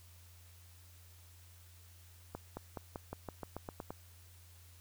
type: accelerating click train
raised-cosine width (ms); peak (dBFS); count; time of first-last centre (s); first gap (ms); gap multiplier
1; -27; 11; 2.35-3.905; 220; 0.92
effects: added 87 Hz sine -57 dBFS peak until 4.8 s + white hiss -63 dBFS RMS until 4.8 s